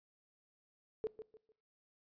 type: tone with echo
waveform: sine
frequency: 436.7 Hz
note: A4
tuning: 13 cents flat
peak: -33 dBFS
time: 1.04-1.07 s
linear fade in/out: 0 ms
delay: 150 ms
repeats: 3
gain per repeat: -11 dB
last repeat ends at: 1.52 s
effects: noise-tail reverb RT60 0.6 s tail -21 dB re dry + resampled to 11025 Hz